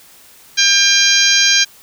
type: harmonic tone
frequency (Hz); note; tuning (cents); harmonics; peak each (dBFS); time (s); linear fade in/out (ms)
800; G5; +35; 2 / 3 / 4 / 5 / 6 / 7 / 8; -17 / -17 / -17 / -17 / -17 / -17 / -17; 0.57-1.65; 20
effects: white hiss -44 dBFS RMS until 1.82 s